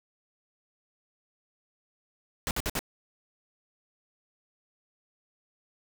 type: noise bursts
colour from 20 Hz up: pink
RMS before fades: -30 dBFS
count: 4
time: 2.47-2.791 s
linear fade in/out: 0 ms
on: 39 ms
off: 55 ms
effects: none